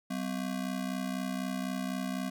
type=ring-modulated tone; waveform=square; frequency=223.2 Hz; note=A3; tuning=25 cents sharp; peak=-30 dBFS; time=0.1-2.3 s; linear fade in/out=10 ms; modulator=32 Hz; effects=none